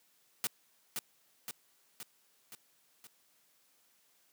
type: noise with echo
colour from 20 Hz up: white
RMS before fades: -33 dBFS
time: 0.44-0.47 s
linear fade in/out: 0 ms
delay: 520 ms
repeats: 5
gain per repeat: -4 dB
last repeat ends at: 3.07 s
effects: white hiss -70 dBFS RMS until 4.32 s + high-pass 150 Hz 12 dB/octave